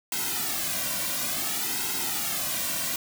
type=noise with flanger; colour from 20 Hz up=white; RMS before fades=-29 dBFS; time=0.12-2.96 s; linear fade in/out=2 ms; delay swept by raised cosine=1.7 to 2.37 ms; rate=0.57 Hz; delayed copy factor=-0.85; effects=none